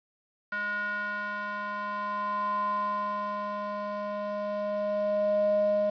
square tone with band-pass filter sweep, 206.3 Hz, G#3, 11 cents flat, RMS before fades -30 dBFS, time 0.52-5.9 s, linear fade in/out 5 ms, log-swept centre 1500 to 580 Hz, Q 6.4, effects resampled to 11025 Hz + 9-bit

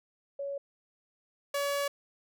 sine / sawtooth tone pair in turn, 560 / 566.8 Hz, C#5 / C#5, +18 / +38 cents, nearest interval unison, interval 20 cents, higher second, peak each -33 / -25 dBFS, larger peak second, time 0.39-0.58 / 1.54-1.88 s, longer second, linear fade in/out 5 ms, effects none

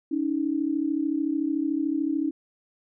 sine tone pair together, 283.1 / 316.7 Hz, C#4 / D#4, +37 / +31 cents, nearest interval major second, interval 194 cents, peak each -26 dBFS, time 0.11-2.31 s, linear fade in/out 10 ms, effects none

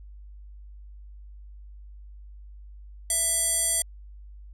square tone with band-pass filter, 664 Hz, E5, 12 cents sharp, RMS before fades -25 dBFS, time 3.1-3.82 s, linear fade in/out 2 ms, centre 9100 Hz, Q 6.6, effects added 50 Hz sine -42 dBFS peak until 4.53 s

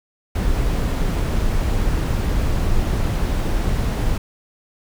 brown noise, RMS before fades -19 dBFS, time 0.35-4.18 s, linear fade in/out 5 ms, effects none

